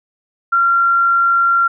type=tone; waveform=sine; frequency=1376 Hz; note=F6; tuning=26 cents flat; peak=-10 dBFS; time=0.52-1.68 s; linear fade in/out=10 ms; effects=none